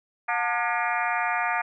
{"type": "harmonic tone with a mistuned harmonic", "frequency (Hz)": 239.6, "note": "A#3", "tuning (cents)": 48, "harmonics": [3, 4, 5, 6, 7, 8, 9, 10], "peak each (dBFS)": [-29, -30, -31, -32, -32, -33, -34, -34], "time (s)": [0.28, 1.62], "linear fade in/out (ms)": 10, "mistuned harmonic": 4, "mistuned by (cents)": -110, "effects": []}